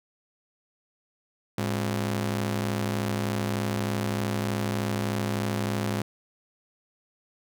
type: ring-modulated tone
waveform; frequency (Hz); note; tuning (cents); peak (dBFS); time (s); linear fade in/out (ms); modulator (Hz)
sawtooth; 156.1; D#3; +6; -19; 1.58-6.02; 2; 46.4
effects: none